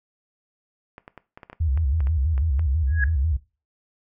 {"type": "clicks", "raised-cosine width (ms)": 0.5, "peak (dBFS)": -25, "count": 12, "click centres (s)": [0.981, 1.079, 1.177, 1.375, 1.432, 1.499, 1.53, 1.775, 2.005, 2.071, 2.379, 2.594]}
{"type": "tone with vibrato", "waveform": "sine", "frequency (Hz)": 73.42, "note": "D2", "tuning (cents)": 0, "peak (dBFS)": -19, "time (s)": [1.6, 3.37], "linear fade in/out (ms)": 10, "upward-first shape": "square", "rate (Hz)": 6.1, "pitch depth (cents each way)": 170}
{"type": "tone with exponential growth", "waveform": "sine", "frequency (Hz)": 1661.2, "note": "G#6", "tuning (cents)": 0, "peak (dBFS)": -17, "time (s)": [2.87, 3.04], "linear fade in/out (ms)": 2, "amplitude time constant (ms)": 35}
{"effects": ["noise-tail reverb RT60 0.3 s tail -18 dB re dry"]}